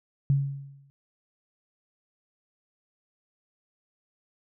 sine tone with exponential decay, 139 Hz, C#3, 5 cents sharp, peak -17 dBFS, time 0.3-0.9 s, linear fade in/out 0 ms, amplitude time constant 130 ms, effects none

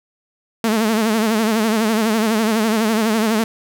sawtooth tone with vibrato, 220 Hz, A3, in tune, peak -11 dBFS, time 0.64-3.44 s, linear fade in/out 2 ms, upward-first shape sine, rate 12 Hz, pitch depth 81 cents each way, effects none

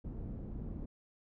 pink low-pass noise, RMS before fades -42 dBFS, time 0.04-0.86 s, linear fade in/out 10 ms, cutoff 280 Hz, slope 12 dB/octave, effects none

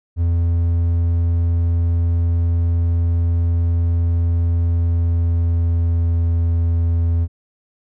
triangle tone with pitch glide, 84.8 to 84.07 Hz, E2 to E2, +50 to +35 cents, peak -12 dBFS, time 0.16-7.28 s, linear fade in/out 50 ms, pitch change -15 cents, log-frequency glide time 4.62-6.43 s, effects none

